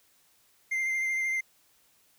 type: tone with vibrato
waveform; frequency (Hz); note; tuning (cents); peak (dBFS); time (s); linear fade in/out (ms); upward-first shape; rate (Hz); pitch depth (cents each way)
triangle; 2093; C7; 0; -25; 0.71-1.41; 10; triangle; 13; 22
effects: white hiss -65 dBFS RMS until 2.18 s